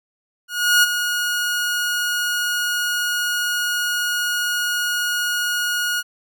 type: tone with ADSR envelope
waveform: sawtooth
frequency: 1443 Hz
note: F#6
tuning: 44 cents flat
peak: -7 dBFS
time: 0.48-6.03 s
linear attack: 350 ms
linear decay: 23 ms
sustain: -9 dB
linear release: 40 ms
effects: none